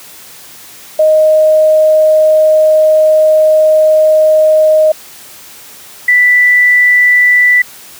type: tone pair in turn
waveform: sine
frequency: 622.3 / 1975.7 Hz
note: D#5 / B6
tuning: 0 / 0 cents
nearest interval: octave + minor sixth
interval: 2000 cents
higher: second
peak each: -4 dBFS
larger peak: neither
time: 0.99-4.92 / 6.08-7.62 s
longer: first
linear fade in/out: 5 ms
effects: white hiss -34 dBFS RMS until 7.99 s + high-pass 80 Hz 12 dB/octave